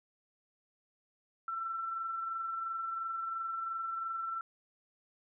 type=tone with amplitude modulation; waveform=sine; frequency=1342 Hz; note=E6; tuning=31 cents sharp; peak=-33 dBFS; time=1.48-4.41 s; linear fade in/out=2 ms; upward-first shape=sine; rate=22.9 Hz; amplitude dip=35%; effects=none